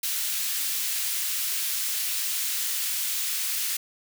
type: high-pass noise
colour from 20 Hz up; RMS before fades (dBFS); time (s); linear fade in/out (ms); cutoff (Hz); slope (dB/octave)
white; -28; 0.03-3.77; 5; 2100; 12
effects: none